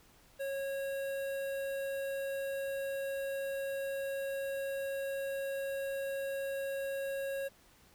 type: tone with notch filter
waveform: square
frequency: 548 Hz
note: C#5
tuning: 20 cents flat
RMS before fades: -37 dBFS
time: 0.39-7.49 s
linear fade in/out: 20 ms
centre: 5500 Hz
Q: 0.8
effects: pink hiss -63 dBFS RMS until 7.94 s